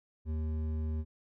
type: tone with hard clipping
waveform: sine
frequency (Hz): 78.2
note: D#2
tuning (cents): +9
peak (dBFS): -33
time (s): 0.25-1.05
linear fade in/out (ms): 50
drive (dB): 9
effects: none